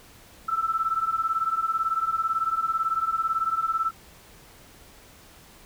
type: beating tone pair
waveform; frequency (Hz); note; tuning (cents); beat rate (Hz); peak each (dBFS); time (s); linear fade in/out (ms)
sine; 1312 / 1330; E6 / E6; -9 / +15; 18; -27 / -25; 0.48-3.91; 10
effects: pink hiss -51 dBFS RMS until 5.65 s